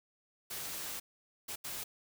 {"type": "noise bursts at uneven times", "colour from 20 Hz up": "white", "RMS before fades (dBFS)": -41, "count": 3, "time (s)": [[0.5, 1], [1.48, 1.56], [1.64, 1.84]], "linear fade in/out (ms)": 10, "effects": []}